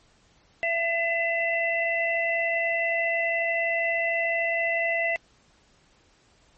harmonic tone, 671 Hz, E5, 31 cents sharp, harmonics 1 / 3 / 4, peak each -27 / -25 / -31 dBFS, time 0.63-5.16 s, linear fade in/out 0 ms, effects pink hiss -61 dBFS RMS until 6.57 s + MP3 32 kbps

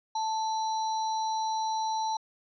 sine tone with sample-and-hold, 880 Hz, A5, in tune, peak -27 dBFS, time 0.15-2.17 s, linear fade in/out 5 ms, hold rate 4900 Hz, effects resampled to 16000 Hz

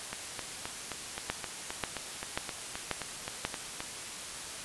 two click trains, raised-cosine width 0.3 ms, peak -13 / -19 dBFS, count 5 / 15, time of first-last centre 1.3-3.451 / 0.13-3.805 s, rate 1.86 / 3.81 Hz, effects white hiss -41 dBFS RMS until 4.64 s + resampled to 24000 Hz

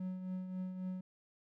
triangle tone with tremolo, 185 Hz, F#3, in tune, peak -34 dBFS, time 0-1.01 s, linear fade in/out 5 ms, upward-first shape triangle, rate 3.7 Hz, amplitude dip 55%, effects none

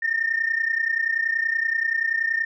sine tone pair together, 1807.5 / 1838 Hz, A6 / A#6, +46 / -25 cents, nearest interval unison, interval 29 cents, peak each -22 / -24 dBFS, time 0.02-2.45 s, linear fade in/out 10 ms, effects tanh soft clip ceiling -13 dBFS

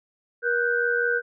sine tone cluster, 475.9 / 1472 / 1557 Hz, A#4 / F#6 / G6, +36 / -9 / -12 cents, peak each -25 dBFS, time 0.42-1.22 s, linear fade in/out 50 ms, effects none

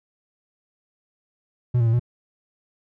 triangle tone with pitch steps, 122.7 / 116.3 / 113.4 / 120.7 Hz, B2 / A#2 / A#2 / B2, -11 / -4 / -47 / -39 cents, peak -14 dBFS, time 1.74-1.996 s, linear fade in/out 10 ms, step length 64 ms, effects none

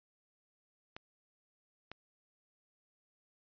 clicks, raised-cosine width 0.3 ms, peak -28 dBFS, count 2, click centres 0.965 / 1.916 s, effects resampled to 11025 Hz

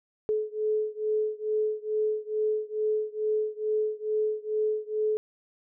sine beating tone pair, 428.4 / 430.7 Hz, A4 / A4, -46 / -37 cents, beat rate 2.3 Hz, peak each -28 / -29 dBFS, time 0.29-5.17 s, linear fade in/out 0 ms, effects none

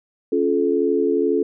sine chord, Db augmented, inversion none, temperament equal with one note detuned, 277.2 / 349.2 / 431.4 Hz, Db4 / F4 / A4, 0 / 0 / -34 cents, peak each -22 / -21 / -19 dBFS, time 0.32-1.43 s, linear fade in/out 5 ms, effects none

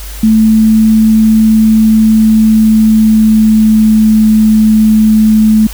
sine tone with pitch glide, 219.3 to 216.9 Hz, A3 to A3, -6 to -25 cents, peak -3 dBFS, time 0.23-5.67 s, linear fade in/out 5 ms, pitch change -19 cents, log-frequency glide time 1.98-4.33 s, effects added 50 Hz sine -22 dBFS peak until 5.73 s + white hiss -29 dBFS RMS until 5.73 s

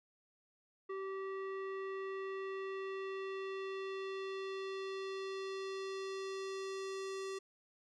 square tone with low-pass filter sweep, 386.2 Hz, G4, 26 cents flat, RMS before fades -42 dBFS, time 0.89-7.39 s, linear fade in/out 10 ms, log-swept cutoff 1600 to 7100 Hz, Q 1.4, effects none

